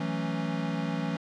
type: chord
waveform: square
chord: F# minor seventh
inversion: third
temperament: equal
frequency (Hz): 164.81 / 185 / 220 / 277.2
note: E3 / F#3 / A3 / C#4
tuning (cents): 0 / 0 / 0 / 0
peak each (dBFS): -33 / -36 / -36 / -36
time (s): 0-1.17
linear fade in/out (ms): 5
effects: low-pass 4000 Hz 12 dB/octave